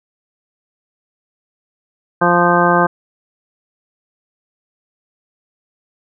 harmonic tone with a mistuned harmonic, 174.61 Hz, F3, in tune, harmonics 1 / 2 / 3 / 4 / 5 / 6 / 7 / 9, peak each -18 / -18 / -18 / -18 / -18 / -18 / -18 / -18 dBFS, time 2.21-2.87 s, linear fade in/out 10 ms, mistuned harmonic 9, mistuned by -19 cents, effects none

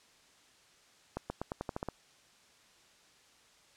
accelerating click train, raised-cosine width 1 ms, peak -21 dBFS, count 9, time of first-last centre 1.17-1.887 s, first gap 130 ms, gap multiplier 0.89, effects white hiss -63 dBFS RMS until 3.76 s + low-pass 7000 Hz 12 dB/octave

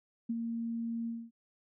sine tone with ADSR envelope, 230.8 Hz, A#3, 17 cents flat, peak -29 dBFS, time 0.29-1.31 s, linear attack 10 ms, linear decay 38 ms, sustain -4 dB, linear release 240 ms, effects none

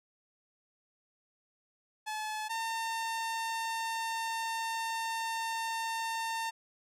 sawtooth tone pair in turn, 860 / 906.4 Hz, A5 / A#5, -40 / -49 cents, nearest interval minor second, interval 91 cents, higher second, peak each -31 / -29 dBFS, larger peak second, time 2.06-2.49 / 2.49-6.51 s, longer second, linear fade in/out 20 ms, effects low-pass 12000 Hz 12 dB/octave

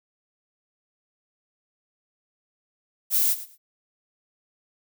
violet noise with echo, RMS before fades -21 dBFS, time 3.1-3.36 s, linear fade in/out 50 ms, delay 110 ms, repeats 2, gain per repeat -15 dB, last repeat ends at 3.58 s, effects none

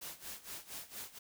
white noise with tremolo, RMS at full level -44 dBFS, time 0.01-1.19 s, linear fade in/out 10 ms, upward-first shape sine, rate 4.3 Hz, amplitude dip 85%, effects none

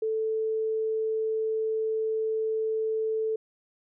sine tone, 440 Hz, A4, in tune, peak -25 dBFS, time 0.02-3.36 s, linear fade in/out 5 ms, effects none

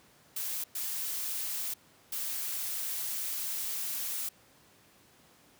blue noise bursts at uneven times, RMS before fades -35 dBFS, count 3, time 0.36-0.64 / 0.75-1.74 / 2.12-4.29 s, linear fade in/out 5 ms, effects pink hiss -61 dBFS RMS until 5.59 s + high-pass 100 Hz 12 dB/octave

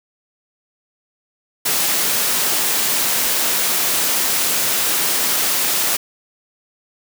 white high-pass noise, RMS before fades -18 dBFS, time 1.65-5.97 s, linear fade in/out 10 ms, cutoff 170 Hz, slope 12 dB/octave, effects none

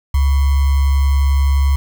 sine tone with sample-and-hold, 69.3 Hz, C#2, in tune, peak -10 dBFS, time 0.14-1.76 s, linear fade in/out 5 ms, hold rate 1050 Hz, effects none

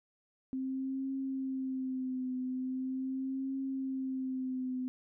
sine tone with vibrato, 261.6 Hz, C4, in tune, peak -33 dBFS, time 0.53-4.88 s, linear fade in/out 0 ms, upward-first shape triangle, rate 0.41 Hz, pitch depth 48 cents each way, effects none

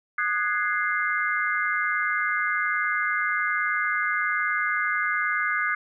sine chord, Ab dominant seventh, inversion second, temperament equal with one note detuned, 1230.9 / 1480 / 1661.2 / 2093 Hz, Eb6 / Gb6 / Ab6 / C7, -19 / 0 / 0 / 0 cents, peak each -28 dBFS, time 0.18-5.75 s, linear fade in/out 5 ms, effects none

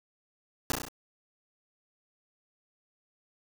pink noise with echo, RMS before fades -28 dBFS, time 0.7-0.72 s, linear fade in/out 0 ms, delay 33 ms, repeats 5, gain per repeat -3 dB, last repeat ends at 0.885 s, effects none

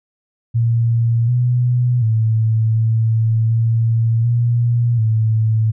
sine tone with pitch steps, 116.1 / 123 / 111.2 / 112.3 / 114.1 / 118.9 / 110.5 Hz, A#2 / B2 / A2 / A2 / A#2 / A#2 / A2, -7 / -7 / +19 / +36 / -37 / +35 / +8 cents, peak -12 dBFS, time 0.54-5.72 s, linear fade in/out 20 ms, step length 740 ms, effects none

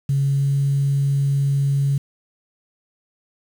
sine tone with pitch glide, 138.3 to 139.34 Hz, C#3 to C#3, -4 to +9 cents, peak -15 dBFS, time 0.09-1.98 s, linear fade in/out 5 ms, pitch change +13 cents, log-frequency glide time 0.22-0.57 s, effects tanh soft clip ceiling -11 dBFS + 7-bit

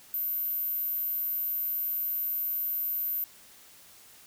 sine tone, 13580 Hz, G#9, 37 cents sharp, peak -28 dBFS, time 0.14-3.24 s, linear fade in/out 0 ms, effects white hiss -54 dBFS RMS until 4.26 s

